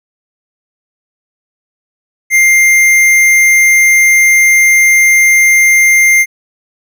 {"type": "tone with tanh clipping", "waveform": "sine", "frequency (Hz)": 2100, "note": "C7", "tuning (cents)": 6, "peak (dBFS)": -6, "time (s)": [2.3, 6.26], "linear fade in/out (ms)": 50, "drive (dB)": 17, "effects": []}